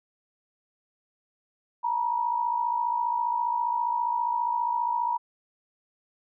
sine tone pair together, 907 / 961.9 Hz, A#5 / B5, -48 / -46 cents, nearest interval minor second, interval 102 cents, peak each -30 / -25 dBFS, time 1.83-5.18 s, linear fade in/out 20 ms, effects none

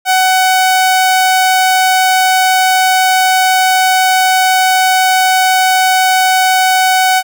sawtooth tone, 749 Hz, F#5, 21 cents sharp, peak -4 dBFS, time 0.05-7.23 s, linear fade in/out 50 ms, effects none

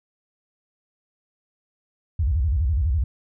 sine tone with vibrato, 70.9 Hz, C#2, 40 cents sharp, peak -18 dBFS, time 2.19-3.04 s, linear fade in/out 5 ms, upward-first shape square, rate 12 Hz, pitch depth 280 cents each way, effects none

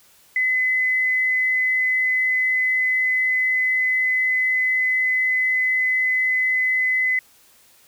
sine tone, 2024 Hz, B6, 42 cents sharp, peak -17 dBFS, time 0.36-7.19 s, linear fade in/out 2 ms, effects white hiss -54 dBFS RMS until 7.87 s

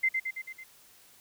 sine tone with echo, 2077 Hz, C7, 13 cents flat, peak -22 dBFS, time 0.03-0.09 s, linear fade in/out 10 ms, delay 110 ms, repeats 5, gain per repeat -4 dB, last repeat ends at 0.64 s, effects white hiss -58 dBFS RMS until 1.2 s

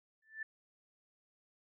sine tone with exponential growth, 1764 Hz, A6, 4 cents sharp, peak -36 dBFS, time 0.22-0.43 s, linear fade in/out 5 ms, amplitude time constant 44 ms, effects none

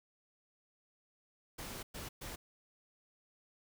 pink noise bursts at uneven times, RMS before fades -45 dBFS, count 3, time 1.58-1.83 / 1.94-2.09 / 2.21-2.36 s, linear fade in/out 10 ms, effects none

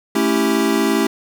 square chord, A dominant seventh, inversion none, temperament equal, 220 / 277.2 / 329.6 / 392 Hz, A3 / C#4 / E4 / G4, 0 / 0 / 0 / 0 cents, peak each -21 dBFS, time 0.15-1.07 s, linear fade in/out 5 ms, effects none

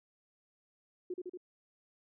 sine tone with echo, 361.6 Hz, F#4, 40 cents flat, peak -35 dBFS, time 1.1-1.14 s, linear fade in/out 5 ms, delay 78 ms, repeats 3, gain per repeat -2 dB, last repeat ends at 1.374 s, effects none

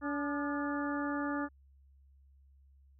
harmonic tone with a mistuned harmonic, 287.2 Hz, D4, 39 cents flat, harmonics 1 / 2 / 3 / 4 / 5 / 6, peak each -34 / -42 / -43 / -41 / -43 / -44 dBFS, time 0.01-1.49 s, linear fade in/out 50 ms, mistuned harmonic 4, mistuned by +71 cents, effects added 68 Hz sine -59 dBFS peak until 2.99 s

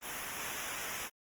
pink noise with comb filter, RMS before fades -40 dBFS, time 0.01-1.1 s, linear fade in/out 50 ms, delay 0.23 ms, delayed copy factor -0.85, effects Opus 24 kbps

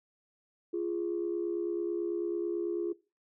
sine tone pair together, 344.5 / 413.6 Hz, F4 / G#4, -24 / -7 cents, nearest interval minor third, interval 317 cents, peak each -31 / -35 dBFS, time 0.73-2.93 s, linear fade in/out 10 ms, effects noise-tail reverb RT60 0.3 s tail -20 dB re dry + tanh soft clip ceiling -23 dBFS

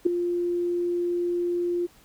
sine tone with ADSR envelope, 349.7 Hz, F4, 2 cents sharp, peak -13 dBFS, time 0.05-1.87 s, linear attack 15 ms, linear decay 5 ms, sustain -10 dB, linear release 19 ms, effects pink hiss -56 dBFS RMS until 2.04 s

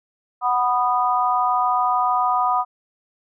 sine chord, B major, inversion second, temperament just, 740.8 / 987.8 / 1234.7 Hz, F#5 / B5 / D#6, +2 / 0 / -14 cents, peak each -21 dBFS, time 0.41-2.65 s, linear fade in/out 50 ms, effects none

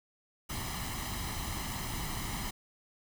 pink noise with comb filter, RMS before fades -37 dBFS, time 0.49-2.51 s, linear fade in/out 10 ms, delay 0.99 ms, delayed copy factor +0.65, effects none

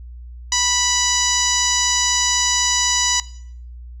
10% pulse tone with low-pass filter, 984 Hz, B5, 7 cents flat, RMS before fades -18 dBFS, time 0.52-3.2 s, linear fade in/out 2 ms, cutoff 6500 Hz, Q 4.8, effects noise-tail reverb RT60 0.6 s tail -18 dB re dry + added 60 Hz sine -33 dBFS peak until 4 s

